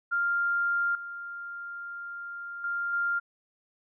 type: tone with level steps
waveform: sine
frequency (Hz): 1396.9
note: F6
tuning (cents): 0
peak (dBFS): -24 / -36 / -28 / -25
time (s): 0.11-3.2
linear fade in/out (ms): 20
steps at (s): 0.95 / 2.64 / 2.93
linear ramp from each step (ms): 2
effects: none